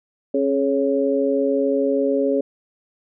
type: tone cluster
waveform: sine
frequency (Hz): 273.4 / 421.8 / 555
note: C#4 / G#4 / C#5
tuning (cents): -24 / +27 / +2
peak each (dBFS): -21 / -21 / -21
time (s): 0.34-2.41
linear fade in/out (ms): 5
effects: none